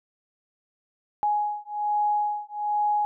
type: beating tone pair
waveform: sine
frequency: 834 / 835.2 Hz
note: G#5 / G#5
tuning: +7 / +10 cents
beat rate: 1.2 Hz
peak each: -26 dBFS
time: 1.23-3.05 s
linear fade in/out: 0 ms
effects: none